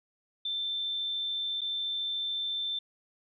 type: tone with dropouts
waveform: sine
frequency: 3553 Hz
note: A7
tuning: 16 cents sharp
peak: -30 dBFS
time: 0.45-2.79 s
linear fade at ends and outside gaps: 5 ms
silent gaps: 1.609-1.615 s
effects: none